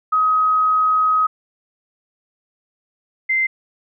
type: tone pair in turn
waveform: sine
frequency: 1264 / 2079 Hz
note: D#6 / C7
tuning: +27 / -12 cents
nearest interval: major sixth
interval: 861 cents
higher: second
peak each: -13 / -15 dBFS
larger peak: first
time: 0.12-1.27 / 3.29-3.47 s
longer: first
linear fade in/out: 10 ms
effects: none